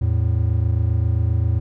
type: tone pair together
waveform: triangle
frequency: 82.26 / 109.8 Hz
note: E2 / A2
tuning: -3 / -3 cents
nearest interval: perfect fourth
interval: 500 cents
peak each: -17 dBFS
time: 0.01-1.6 s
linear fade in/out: 10 ms
effects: none